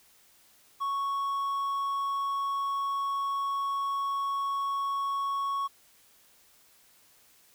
triangle tone, 1108.7 Hz, C#6, in tune, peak -26 dBFS, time 0.8-5.68 s, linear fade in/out 20 ms, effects white hiss -61 dBFS RMS until 7.54 s

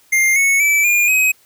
square tone with pitch steps, 2109 / 2207 / 2311 / 2418 / 2531 Hz, C7 / C#7 / D7 / D7 / D#7, +13 / -8 / -28 / +50 / +29 cents, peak -12 dBFS, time 0.12-1.32 s, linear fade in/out 10 ms, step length 240 ms, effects white hiss -53 dBFS RMS until 1.45 s

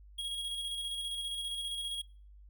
square tone with tremolo, 3297 Hz, G#7, 13 cents flat, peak -35 dBFS, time 0.18-2.02 s, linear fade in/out 10 ms, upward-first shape square, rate 15 Hz, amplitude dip 30%, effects noise-tail reverb RT60 0.5 s tail -25 dB re dry + added 50 Hz sine -52 dBFS peak until 2.49 s

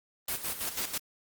white noise with tremolo, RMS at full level -32 dBFS, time 0.28-0.98 s, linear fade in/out 5 ms, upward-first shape square, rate 6.1 Hz, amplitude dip 65%, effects Opus 24 kbps

